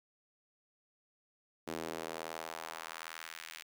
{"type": "tone with high-pass filter sweep", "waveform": "sawtooth", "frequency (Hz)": 81.2, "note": "E2", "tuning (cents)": -26, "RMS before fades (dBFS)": -44, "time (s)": [1.67, 3.63], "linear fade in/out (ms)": 10, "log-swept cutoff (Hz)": [310, 2300], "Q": 1.2, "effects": []}